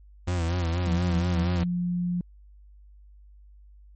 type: tone with vibrato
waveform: 40% pulse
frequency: 86 Hz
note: F2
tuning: 26 cents flat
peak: -23 dBFS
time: 0.27-1.64 s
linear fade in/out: 10 ms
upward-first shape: sine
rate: 4.2 Hz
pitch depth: 80 cents each way
type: tone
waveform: sine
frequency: 176.6 Hz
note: F3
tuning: 20 cents sharp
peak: -24 dBFS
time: 0.87-2.21 s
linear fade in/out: 2 ms
effects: added 50 Hz sine -48 dBFS peak until 3.95 s + MP3 32 kbps